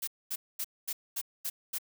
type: noise bursts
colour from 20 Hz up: blue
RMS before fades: -34 dBFS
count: 7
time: 0.02-1.785 s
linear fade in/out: 10 ms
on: 55 ms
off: 230 ms
effects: none